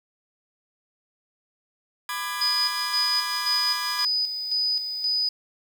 sawtooth chord, G# diminished, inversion first, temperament just, 996.7 / 1196.1 / 1661.2 Hz, B5 / D6 / G#6, +16 / +31 / 0 cents, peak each -29 dBFS, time 2.09-4.05 s, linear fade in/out 2 ms
sine tone with tremolo, 4978 Hz, D#8, in tune, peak -21 dBFS, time 2.41-5.29 s, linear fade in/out 5 ms, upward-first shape square, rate 1.9 Hz, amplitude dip 55%
effects 8-bit

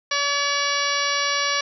harmonic tone, 570 Hz, C#5, 48 cents sharp, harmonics 1 / 2 / 3 / 4 / 5 / 6 / 7 / 8 / 9 / 10, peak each -31 / -26 / -27 / -28 / -30 / -32 / -31 / -31 / -33 / -30 dBFS, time 0.11-1.61 s, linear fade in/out 5 ms, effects none

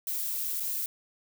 violet noise with dropouts, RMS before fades -32 dBFS, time 0.07-0.86 s, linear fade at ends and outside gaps 1 ms, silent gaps 0.598-0.604 s, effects none

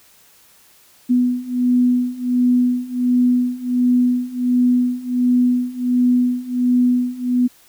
sine beating tone pair, 246.8 / 248.2 Hz, B3 / B3, -1 / +9 cents, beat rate 1.4 Hz, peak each -18 / -16 dBFS, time 1.09-7.48 s, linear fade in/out 20 ms, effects white hiss -51 dBFS RMS until 7.68 s

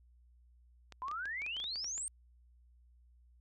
clicks, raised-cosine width 0.2 ms, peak -32 dBFS, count 12, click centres 0.923 / 1.083 / 1.114 / 1.256 / 1.419 / 1.464 / 1.567 / 1.601 / 1.641 / 1.758 / 1.844 / 1.979 s
sine exponential sweep, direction up, 987.8 to 8870 Hz, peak -37 dBFS, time 1.02-2.08 s, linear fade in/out 0 ms
effects added 60 Hz sine -61 dBFS peak until 3.4 s

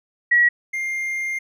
sine / triangle tone pair in turn, 1920 / 2111 Hz, B6 / C7, -49 / +15 cents, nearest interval major second, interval 164 cents, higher second, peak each -12 / -21 dBFS, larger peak first, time 0.31-0.49 / 0.73-1.39 s, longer second, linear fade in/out 10 ms, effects none

